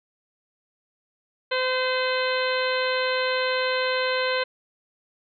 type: harmonic tone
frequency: 513 Hz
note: C5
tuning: 34 cents flat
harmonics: 1 / 2 / 3 / 4 / 5 / 6 / 7 / 8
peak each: -25 / -30 / -29 / -32 / -33 / -34 / -38 / -33 dBFS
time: 1.51-4.44 s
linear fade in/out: 10 ms
effects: none